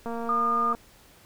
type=click train; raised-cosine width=1 ms; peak=-21 dBFS; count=161; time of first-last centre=0.06-0.75 s; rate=232 Hz
type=tone; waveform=sine; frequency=1216 Hz; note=D#6; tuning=40 cents flat; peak=-22 dBFS; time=0.29-0.73 s; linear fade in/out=2 ms
effects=pink hiss -55 dBFS RMS until 1.25 s